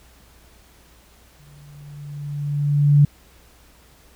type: tone with exponential growth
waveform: sine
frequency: 144.9 Hz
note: D3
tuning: 23 cents flat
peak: -8 dBFS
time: 1.39-3.05 s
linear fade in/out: 5 ms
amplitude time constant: 360 ms
effects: added 60 Hz sine -53 dBFS peak until 4.15 s + pink hiss -53 dBFS RMS until 4.15 s